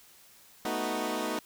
15% pulse chord, B dominant seventh, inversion third, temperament equal, 220 / 246.9 / 311.1 / 370 Hz, A3 / B3 / D#4 / F#4, 0 / 0 / 0 / 0 cents, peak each -30 / -30 / -28 / -31 dBFS, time 0.65-1.39 s, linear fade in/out 2 ms, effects white hiss -57 dBFS RMS until 1.45 s

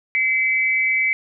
sine tone pair together, 2062 / 2291 Hz, C7 / D7, -26 / -44 cents, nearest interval major second, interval 182 cents, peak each -19 dBFS, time 0.15-1.13 s, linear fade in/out 0 ms, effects none

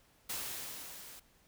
white noise with level ramp, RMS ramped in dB -38 to -52 dBFS, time 0.29-1.2 s, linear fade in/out 10 ms, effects pink hiss -67 dBFS RMS until 1.47 s

